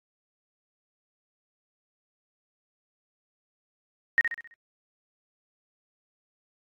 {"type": "tone with echo", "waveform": "sine", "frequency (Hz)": 1864.7, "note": "A#6", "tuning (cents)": 0, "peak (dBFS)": -16, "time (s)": [4.18, 4.21], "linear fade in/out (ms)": 0, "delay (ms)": 66, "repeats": 5, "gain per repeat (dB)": -7, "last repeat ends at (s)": 4.54, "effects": ["AAC 48 kbps"]}